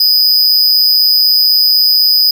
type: tone with amplitude modulation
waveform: square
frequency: 4978 Hz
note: D#8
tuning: in tune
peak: -4 dBFS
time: 0-2.31 s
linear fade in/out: 5 ms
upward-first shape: sine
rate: 160 Hz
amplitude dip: 70%
effects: 7-bit